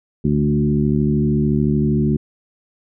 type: harmonic tone with a mistuned harmonic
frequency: 73.42 Hz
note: D2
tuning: in tune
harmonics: 1 / 2 / 3 / 4 / 5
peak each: -25 / -18 / -18 / -24 / -24 dBFS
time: 0.24-2.17 s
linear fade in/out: 10 ms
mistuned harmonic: 2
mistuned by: +17 cents
effects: none